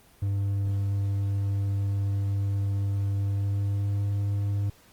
triangle tone with pitch glide, 99.5 to 100.89 Hz, G2 to G#2, +26 to -50 cents, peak -22 dBFS, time 0.22-4.7 s, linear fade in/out 5 ms, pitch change +24 cents, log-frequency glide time 3.24-4.08 s, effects pink hiss -57 dBFS RMS until 4.92 s + Opus 24 kbps

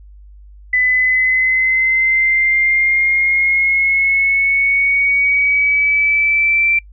sine exponential sweep, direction up, 2000 to 2349 Hz, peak -11 dBFS, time 0.73-6.79 s, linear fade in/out 5 ms, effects noise-tail reverb RT60 0.1 s tail -26 dB re dry + added 50 Hz sine -37 dBFS peak until 6.92 s

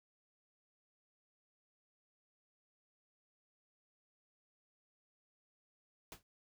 pink noise with exponential decay, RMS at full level -45 dBFS, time 6.12-6.23 s, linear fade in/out 1 ms, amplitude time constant 23 ms, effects none

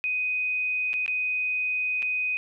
sine tone with dropouts, 2500 Hz, D#7, 8 cents sharp, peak -24 dBFS, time 0.04-2.37 s, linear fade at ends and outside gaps 0 ms, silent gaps 0.932-0.939 / 1.062-1.079 / 2.022-2.027 s, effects none

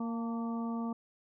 harmonic tone with a mistuned harmonic, 231.3 Hz, A#3, 13 cents flat, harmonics 1 / 2 / 3 / 4 / 5, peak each -33 / -46 / -46 / -46 / -46 dBFS, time 0-0.93 s, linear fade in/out 5 ms, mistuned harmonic 4, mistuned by -40 cents, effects none

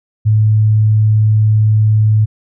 sine tone, 107.8 Hz, A2, 35 cents flat, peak -7 dBFS, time 0.25-2.26 s, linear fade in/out 20 ms, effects none

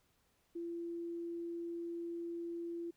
sine tone, 340 Hz, F4, 46 cents flat, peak -39 dBFS, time 0.55-2.91 s, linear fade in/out 10 ms, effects pink hiss -75 dBFS RMS until 2.96 s

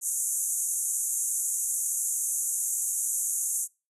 pink band-pass noise, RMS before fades -29 dBFS, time 0.01-3.68 s, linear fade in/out 50 ms, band 6400 to 12000 Hz, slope 96 dB/octave, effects noise-tail reverb RT60 0.3 s tail -26 dB re dry

